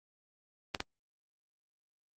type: clicks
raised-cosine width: 0.2 ms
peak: -14 dBFS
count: 2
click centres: 0.748 / 0.804 s
effects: Opus 24 kbps